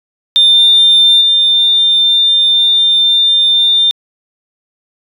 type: tone with level steps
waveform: sine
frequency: 3599 Hz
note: A7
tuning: 38 cents sharp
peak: -3 / -6 dBFS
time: 0.36-3.91 s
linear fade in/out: 0 ms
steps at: 1.21 s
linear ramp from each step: 2 ms
effects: tanh soft clip ceiling 0 dBFS